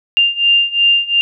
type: beating tone pair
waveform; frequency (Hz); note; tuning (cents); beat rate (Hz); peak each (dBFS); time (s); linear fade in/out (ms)
sine; 2794 / 2796.8; F7 / F7; 0 / +2; 2.8; -14 / -12; 0.17-1.21; 0
effects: none